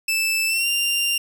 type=tone with pitch glide; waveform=sawtooth; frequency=2637 to 2786 Hz; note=E7 to F7; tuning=0 to -5 cents; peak=-16 dBFS; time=0.08-1.18 s; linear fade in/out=5 ms; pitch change=+95 cents; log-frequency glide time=0.47-0.68 s; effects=8-bit